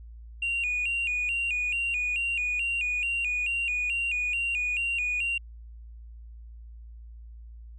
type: tone with vibrato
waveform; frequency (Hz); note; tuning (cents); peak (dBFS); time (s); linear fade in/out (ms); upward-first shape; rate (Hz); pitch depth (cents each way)
sine; 2608; E7; -19; -24; 0.42-5.38; 5; square; 2.3; 100
effects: tanh soft clip ceiling -23 dBFS + added 57 Hz sine -42 dBFS peak until 7.78 s